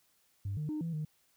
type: tone with pitch steps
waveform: sine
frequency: 99.1 / 151.4 / 305.3 / 166 / 153.5 Hz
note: G2 / D#3 / D#4 / E3 / D#3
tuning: +19 / -47 / -33 / +12 / -23 cents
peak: -32 dBFS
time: 0.45-1.05 s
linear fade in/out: 5 ms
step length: 120 ms
effects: tanh soft clip ceiling -30 dBFS + white hiss -71 dBFS RMS until 1.36 s